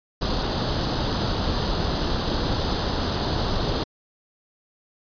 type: noise with comb filter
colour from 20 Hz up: pink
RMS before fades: -24 dBFS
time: 0.21-3.84 s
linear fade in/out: 10 ms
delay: 0.22 ms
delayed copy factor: +0.7
effects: resampled to 11025 Hz